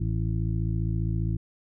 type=harmonic tone; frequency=55 Hz; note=A1; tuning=in tune; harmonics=1 / 2 / 3 / 5 / 6; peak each=-29 / -27 / -31 / -42 / -39 dBFS; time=0-1.37 s; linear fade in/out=10 ms; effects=none